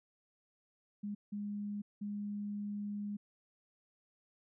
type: tone bursts at uneven times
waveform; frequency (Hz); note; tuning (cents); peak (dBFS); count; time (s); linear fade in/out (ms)
sine; 205.5; G#3; -18; -37; 3; 1.03-1.15 / 1.32-1.82 / 2.01-3.17; 10
effects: none